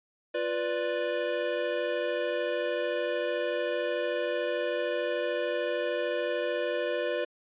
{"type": "chord", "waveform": "square", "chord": "B diminished", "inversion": "second", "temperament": "equal", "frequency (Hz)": [349.2, 493.9, 587.3], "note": ["F4", "B4", "D5"], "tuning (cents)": [0, 0, 0], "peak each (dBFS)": [-36, -32, -32], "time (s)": [0.34, 7.25], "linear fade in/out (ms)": 10, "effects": ["resampled to 8000 Hz"]}